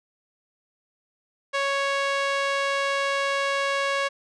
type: tone with band-pass filter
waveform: sawtooth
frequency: 554.4 Hz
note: C#5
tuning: in tune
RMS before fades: -25 dBFS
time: 1.53-4.09 s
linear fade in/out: 20 ms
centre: 1900 Hz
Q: 0.67
effects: resampled to 22050 Hz